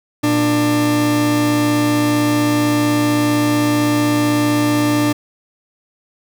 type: tone pair together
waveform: 40% pulse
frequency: 117.5 / 296.8 Hz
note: A#2 / D4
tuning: +14 / +18 cents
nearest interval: octave + major third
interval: 1604 cents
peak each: -20 / -13 dBFS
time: 0.23-5.13 s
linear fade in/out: 10 ms
effects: none